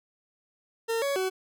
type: tone with pitch steps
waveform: 40% pulse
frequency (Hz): 456 / 560 / 376.1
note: A#4 / C#5 / F#4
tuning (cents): -38 / +18 / +28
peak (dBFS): -25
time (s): 0.88-1.3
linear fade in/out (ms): 20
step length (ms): 140
effects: none